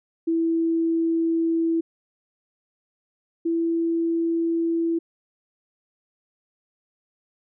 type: tone pair in turn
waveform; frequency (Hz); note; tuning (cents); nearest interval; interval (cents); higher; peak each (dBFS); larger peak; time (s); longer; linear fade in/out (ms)
sine; 329.6 / 332.7; E4 / E4; 0 / +16; unison; 16; second; -19 / -20; first; 0.27-1.81 / 3.45-4.99; neither; 10
effects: none